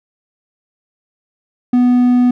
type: tone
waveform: triangle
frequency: 246.9 Hz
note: B3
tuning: in tune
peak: -6 dBFS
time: 1.73-2.31 s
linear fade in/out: 5 ms
effects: none